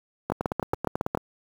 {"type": "two click trains", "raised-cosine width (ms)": 1, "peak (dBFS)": [-10, -12], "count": [7, 9], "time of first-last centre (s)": [[0.32, 1.149], [0.3, 1.173]], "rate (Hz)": [7.24, 9.16], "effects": ["high-pass 80 Hz 12 dB/octave", "7-bit"]}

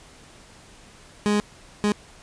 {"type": "tone bursts at uneven times", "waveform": "30% pulse", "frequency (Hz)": 207.7, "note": "G#3", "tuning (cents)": 0, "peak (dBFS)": -16, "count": 2, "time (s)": [[1.26, 1.4], [1.84, 1.92]], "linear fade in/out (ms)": 0, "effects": ["pink hiss -49 dBFS RMS until 2.22 s", "resampled to 22050 Hz"]}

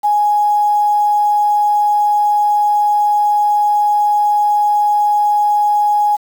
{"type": "tone with quantisation", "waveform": "sine", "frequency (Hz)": 832, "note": "G#5", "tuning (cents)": 3, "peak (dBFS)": -10, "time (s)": [0.03, 6.17], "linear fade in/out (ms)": 20, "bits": 6, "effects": []}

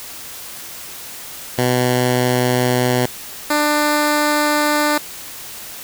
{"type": "tone pair in turn", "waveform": "10% pulse", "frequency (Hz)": [124.9, 297.7], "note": ["B2", "D4"], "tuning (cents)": [20, 24], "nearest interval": "octave + minor third", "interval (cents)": 1504, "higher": "second", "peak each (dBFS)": -6, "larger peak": "neither", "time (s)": [[1.58, 3.06], [3.5, 4.98]], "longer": "neither", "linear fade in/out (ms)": 5, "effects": ["white hiss -33 dBFS RMS until 5.83 s"]}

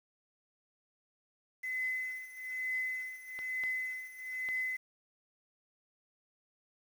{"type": "tone with tremolo", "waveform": "sine", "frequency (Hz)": 2030, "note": "B6", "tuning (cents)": 47, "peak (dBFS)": -31, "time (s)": [1.63, 4.77], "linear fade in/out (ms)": 10, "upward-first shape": "triangle", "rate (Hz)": 1.1, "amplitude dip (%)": 90}
{"type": "clicks", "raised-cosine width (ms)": 0.3, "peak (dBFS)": -30, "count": 3, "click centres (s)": [3.39, 3.637, 4.488]}
{"effects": ["9-bit"]}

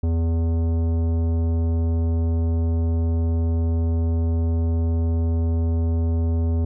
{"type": "tone with tanh clipping", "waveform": "triangle", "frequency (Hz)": 82.7, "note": "E2", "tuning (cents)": 6, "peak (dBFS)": -20, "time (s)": [0.03, 6.65], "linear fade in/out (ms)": 5, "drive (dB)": 18, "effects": []}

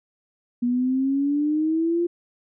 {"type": "exponential sweep", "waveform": "sine", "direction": "up", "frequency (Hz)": [240, 349.2], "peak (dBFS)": -19, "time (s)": [0.62, 2.07], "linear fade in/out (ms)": 10, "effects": []}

